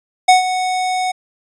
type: tone with ADSR envelope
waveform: square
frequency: 739 Hz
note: F#5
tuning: 2 cents flat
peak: -5 dBFS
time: 0.28-1.12 s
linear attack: 10 ms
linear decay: 130 ms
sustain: -12 dB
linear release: 12 ms
effects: resampled to 22050 Hz